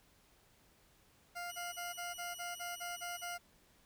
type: tone bursts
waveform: 20% pulse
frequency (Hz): 701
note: F5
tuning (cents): +6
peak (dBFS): -36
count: 10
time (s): 1.35-3.383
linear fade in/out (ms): 20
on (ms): 170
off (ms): 37
type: tone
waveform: 15% pulse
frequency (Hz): 2929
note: F#7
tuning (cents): -18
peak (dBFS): -40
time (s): 1.49-3.35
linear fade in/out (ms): 10
effects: pink hiss -68 dBFS RMS until 3.85 s